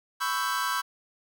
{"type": "chord", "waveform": "45% pulse", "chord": "C# half-diminished seventh", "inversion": "third", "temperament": "equal with one note detuned", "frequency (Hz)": [997.5, 1108.7, 1318.5, 1568], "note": ["B5", "C#6", "E6", "G6"], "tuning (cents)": [17, 0, 0, 0], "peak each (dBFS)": -32, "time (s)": [0.2, 0.82], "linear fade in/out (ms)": 20, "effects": []}